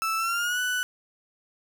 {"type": "tone with pitch glide", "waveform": "35% pulse", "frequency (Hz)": [1318.5, 1488.5], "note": ["E6", "F#6"], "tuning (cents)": [0, 10], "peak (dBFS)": -23, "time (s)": [0.02, 0.83], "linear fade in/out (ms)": 0, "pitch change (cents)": 210, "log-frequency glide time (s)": [0.17, 0.6], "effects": []}